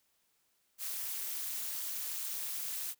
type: noise with amplitude modulation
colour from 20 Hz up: blue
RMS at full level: -35 dBFS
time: 0.78-2.95 s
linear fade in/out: 50 ms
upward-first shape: sine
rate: 239 Hz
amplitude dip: 80%
effects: white hiss -75 dBFS RMS until 2.99 s